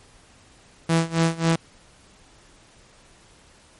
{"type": "tone with tremolo", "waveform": "sawtooth", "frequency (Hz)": 164.81, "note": "E3", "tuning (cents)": 0, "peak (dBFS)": -12, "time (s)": [0.89, 1.56], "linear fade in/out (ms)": 5, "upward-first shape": "sine", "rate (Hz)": 3.7, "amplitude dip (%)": 90, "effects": ["pink hiss -53 dBFS RMS until 3.79 s", "MP3 48 kbps"]}